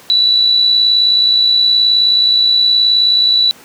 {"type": "tone with amplitude modulation", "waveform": "sine", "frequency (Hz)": 3951, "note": "B7", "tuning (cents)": 0, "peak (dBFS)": -6, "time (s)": [0.1, 3.51], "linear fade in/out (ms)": 0, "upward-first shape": "sine", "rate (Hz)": 59, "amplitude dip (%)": 40, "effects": ["pink hiss -40 dBFS RMS until 3.64 s", "high-pass 200 Hz 12 dB/octave"]}